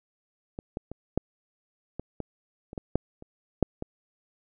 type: clicks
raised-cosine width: 2 ms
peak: -22 / -18 / -24 / -10 / -20 / -19 / -27 / -19 / -9 / -30 / -6 / -19 dBFS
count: 12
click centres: 0.589 / 0.771 / 0.916 / 1.176 / 1.996 / 2.203 / 2.731 / 2.778 / 2.956 / 3.224 / 3.627 / 3.824 s
effects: none